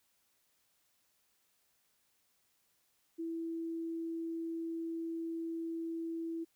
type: tone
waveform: sine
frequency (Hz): 330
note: E4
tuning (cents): +2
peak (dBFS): -36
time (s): 3.18-6.45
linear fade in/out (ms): 20
effects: white hiss -75 dBFS RMS until 6.55 s